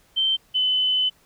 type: tone pair in turn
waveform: sine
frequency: 3114 / 3024 Hz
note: G7 / F#7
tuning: -12 / +37 cents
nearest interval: minor second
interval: 51 cents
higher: first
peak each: -18 dBFS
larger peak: neither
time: 0.16-0.37 / 0.54-1.1 s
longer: second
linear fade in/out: 20 ms
effects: pink hiss -59 dBFS RMS until 1.25 s